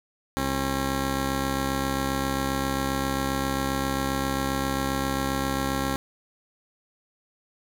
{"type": "tone pair together", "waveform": "10% pulse", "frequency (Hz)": [67.5, 270], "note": ["C#2", "C#4"], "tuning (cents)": [-45, -45], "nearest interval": "2 octaves", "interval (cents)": 2400, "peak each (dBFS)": -20, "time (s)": [0.37, 5.96], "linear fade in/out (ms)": 0, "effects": []}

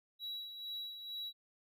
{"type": "tone with tremolo", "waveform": "triangle", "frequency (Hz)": 3896, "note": "B7", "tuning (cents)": -24, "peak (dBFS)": -38, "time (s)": [0.19, 1.33], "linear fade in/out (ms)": 50, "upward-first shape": "sine", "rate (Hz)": 2.2, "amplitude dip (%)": 55, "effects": []}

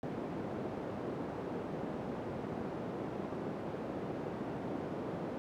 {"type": "band-pass noise", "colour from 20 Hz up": "white", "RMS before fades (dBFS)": -40, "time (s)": [0.03, 5.38], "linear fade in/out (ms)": 0, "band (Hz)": [140, 450], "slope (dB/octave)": 12, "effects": []}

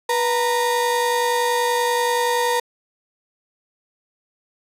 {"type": "tone pair together", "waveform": "35% pulse", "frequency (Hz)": [487.6, 924.7], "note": ["B4", "A#5"], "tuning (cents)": [-22, -14], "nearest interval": "major seventh", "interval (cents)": 1108, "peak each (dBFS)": -19, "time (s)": [0.09, 2.6], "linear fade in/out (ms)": 5, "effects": ["resampled to 32000 Hz"]}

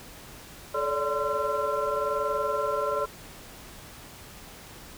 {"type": "tone cluster", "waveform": "sine", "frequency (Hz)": [432.1, 565, 586, 1032, 1357], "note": ["A4", "C#5", "D5", "C6", "E6"], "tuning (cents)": [-31, 33, -4, -24, 50], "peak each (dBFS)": -31, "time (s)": [0.74, 3.06], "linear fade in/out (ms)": 10, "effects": ["tanh soft clip ceiling -15 dBFS", "pink hiss -46 dBFS RMS until 4.97 s"]}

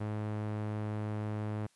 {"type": "tone with low-pass filter", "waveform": "sawtooth", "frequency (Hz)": 106.1, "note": "G#2", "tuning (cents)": 38, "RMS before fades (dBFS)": -36, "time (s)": [0, 1.67], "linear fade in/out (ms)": 10, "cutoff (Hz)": 1900, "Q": 0.51, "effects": ["white hiss -69 dBFS RMS until 1.75 s", "resampled to 24000 Hz"]}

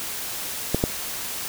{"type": "clicks", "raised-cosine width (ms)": 2, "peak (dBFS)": [-6, -6], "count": 2, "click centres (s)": [0.746, 0.839], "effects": ["white hiss -31 dBFS RMS until 1.48 s"]}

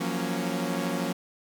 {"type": "chord", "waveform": "sawtooth", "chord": "Gb major seventh", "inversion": "third", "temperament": "equal with one note detuned", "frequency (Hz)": [172.31, 185, 233.1, 277.2], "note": ["F3", "Gb3", "Bb3", "Db4"], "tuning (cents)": [-23, 0, 0, 0], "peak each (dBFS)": -29, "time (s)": [0, 1.13], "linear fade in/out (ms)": 10, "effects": []}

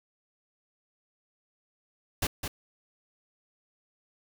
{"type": "noise with echo", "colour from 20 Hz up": "pink", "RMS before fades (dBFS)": -28, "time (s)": [2.22, 2.27], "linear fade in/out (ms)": 5, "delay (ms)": 210, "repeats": 1, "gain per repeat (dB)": -6, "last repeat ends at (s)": 2.48, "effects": []}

